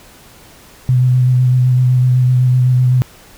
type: tone with vibrato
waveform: sine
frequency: 126.4 Hz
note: B2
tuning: 41 cents sharp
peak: -8 dBFS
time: 0.89-3.02 s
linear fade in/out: 0 ms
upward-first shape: square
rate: 7.9 Hz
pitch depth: 15 cents each way
effects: pink hiss -42 dBFS RMS until 3.37 s